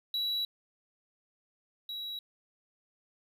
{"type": "tone pair in turn", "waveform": "triangle", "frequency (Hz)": [3913, 3884], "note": ["B7", "B7"], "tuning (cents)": [-17, -30], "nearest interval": "unison", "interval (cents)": 13, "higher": "first", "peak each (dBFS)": [-28, -35], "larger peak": "first", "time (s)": [[0.14, 0.45], [1.89, 2.19]], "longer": "first", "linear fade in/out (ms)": 2, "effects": []}